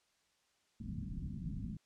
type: low-pass noise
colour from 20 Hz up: white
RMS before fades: -42 dBFS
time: 0.8-1.77 s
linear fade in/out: 5 ms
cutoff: 240 Hz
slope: 48 dB/octave
effects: white hiss -75 dBFS RMS until 1.85 s + low-pass 7000 Hz 12 dB/octave